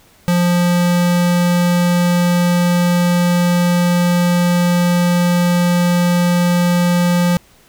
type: tone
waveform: square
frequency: 175.6 Hz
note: F3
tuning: 10 cents sharp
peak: -12 dBFS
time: 0.28-7.37 s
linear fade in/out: 0 ms
effects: pink hiss -49 dBFS RMS until 7.68 s